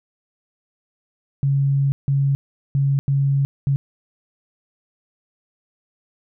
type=tone bursts at uneven times; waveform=sine; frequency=138.59 Hz; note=C#3; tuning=in tune; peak=-15 dBFS; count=5; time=1.43-1.92 / 2.08-2.35 / 2.75-2.99 / 3.08-3.45 / 3.67-3.76 s; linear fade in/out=0 ms; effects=none